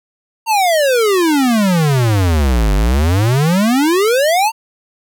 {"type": "exponential two-way sweep", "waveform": "square", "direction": "down then up", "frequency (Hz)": [932.3, 47.68, 932.3], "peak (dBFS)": -11, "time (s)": [0.46, 4.52], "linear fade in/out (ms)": 50, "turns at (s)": 2.74, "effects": []}